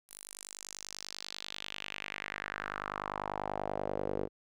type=tone with band-pass filter sweep; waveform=sawtooth; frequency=50.2 Hz; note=G1; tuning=42 cents sharp; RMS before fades=-40 dBFS; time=0.08-4.29 s; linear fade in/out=50 ms; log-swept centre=11000 to 430 Hz; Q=2.7; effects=none